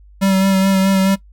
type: tone with vibrato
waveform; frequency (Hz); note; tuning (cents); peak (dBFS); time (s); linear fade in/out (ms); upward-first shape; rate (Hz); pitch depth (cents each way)
square; 192.5; G3; -31; -12; 0.21-1.16; 20; sine; 4.7; 22
effects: noise-tail reverb RT60 0.1 s tail -19 dB re dry + added 50 Hz sine -41 dBFS peak until 1.32 s